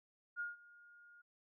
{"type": "tone with ADSR envelope", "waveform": "sine", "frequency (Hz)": 1425, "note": "F6", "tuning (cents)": 34, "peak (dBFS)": -37, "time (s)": [0.36, 1.22], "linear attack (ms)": 41, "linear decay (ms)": 160, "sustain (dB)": -22, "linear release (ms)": 12, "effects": []}